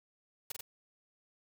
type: noise with echo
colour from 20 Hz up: white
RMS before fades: -39 dBFS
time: 0.5-0.52 s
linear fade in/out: 5 ms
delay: 45 ms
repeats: 2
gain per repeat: -2 dB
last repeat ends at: 0.61 s
effects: none